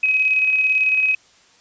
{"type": "tone with tremolo", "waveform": "sine", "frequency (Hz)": 2537, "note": "D#7", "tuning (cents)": 33, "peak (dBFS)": -13, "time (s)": [0.03, 1.15], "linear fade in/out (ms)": 5, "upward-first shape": "square", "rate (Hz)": 18, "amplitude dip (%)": 35, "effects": ["white hiss -53 dBFS RMS until 1.6 s", "resampled to 16000 Hz"]}